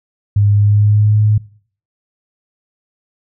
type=tone with pitch glide; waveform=sine; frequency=102.3 to 106.34 Hz; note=G#2 to G#2; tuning=-26 to +41 cents; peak=-8 dBFS; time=0.36-1.38 s; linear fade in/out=5 ms; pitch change=+67 cents; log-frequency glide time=0.49-1.19 s; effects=noise-tail reverb RT60 0.5 s tail -21 dB re dry